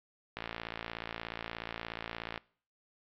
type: click train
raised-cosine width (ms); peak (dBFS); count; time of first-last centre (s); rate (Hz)
0.3; -21; 115; 0.37-2.377; 56.8
effects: noise-tail reverb RT60 0.5 s tail -23 dB re dry + low-pass 4000 Hz 12 dB/octave